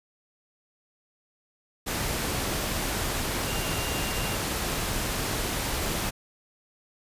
sine tone in noise, 2794 Hz, F7, in tune, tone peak -38 dBFS, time 3.46-4.36 s, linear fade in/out 20 ms, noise pink, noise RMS -29 dBFS, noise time 1.86-6.11 s, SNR -12 dB, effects resampled to 32000 Hz

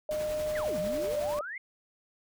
sine tone with pitch glide, 610 to 592.3 Hz, D#5 to D5, -34 to +15 cents, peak -29 dBFS, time 0.09-1.41 s, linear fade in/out 2 ms, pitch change -51 cents, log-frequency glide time 0.81-1.19 s
pink noise with tremolo, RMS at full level -41 dBFS, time 0.11-1.39 s, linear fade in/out 0 ms, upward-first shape sine, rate 11 Hz, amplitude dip 35%
sine exponential two-way sweep, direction down then up, 2189 to 162.3 to 2189 Hz, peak -36 dBFS, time 0.55-1.58 s, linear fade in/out 5 ms, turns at 0.79 s
effects none

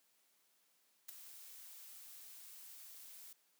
blue noise with ADSR envelope, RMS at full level -44 dBFS, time 1.08-3.33 s, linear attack 13 ms, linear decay 4 ms, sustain -11 dB, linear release 6 ms, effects white hiss -75 dBFS RMS until 3.59 s + high-pass 200 Hz 12 dB/octave

